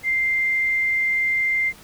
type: tone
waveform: sine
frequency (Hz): 2093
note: C7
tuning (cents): 0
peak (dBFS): -18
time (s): 0.03-1.73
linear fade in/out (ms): 50
effects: pink hiss -46 dBFS RMS until 1.83 s